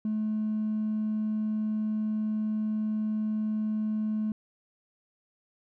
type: tone with hard clipping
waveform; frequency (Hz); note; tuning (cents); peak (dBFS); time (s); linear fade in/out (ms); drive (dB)
sine; 215.4; A3; -37; -27; 0.05-4.32; 2; 1
effects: none